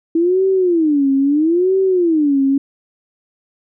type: tone with vibrato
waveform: sine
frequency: 322.6 Hz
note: E4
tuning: 37 cents flat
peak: -11 dBFS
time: 0.15-2.58 s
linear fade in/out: 5 ms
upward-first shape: sine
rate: 0.76 Hz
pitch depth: 300 cents each way
effects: none